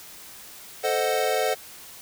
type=chord; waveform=square; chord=A diminished seventh; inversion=none; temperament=equal; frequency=440 / 523.3 / 622.3 / 740 Hz; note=A4 / C5 / Eb5 / Gb5; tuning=0 / 0 / 0 / 0 cents; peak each=-28 / -28 / -29 / -28 dBFS; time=0.83-1.55 s; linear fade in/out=20 ms; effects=white hiss -44 dBFS RMS until 2.01 s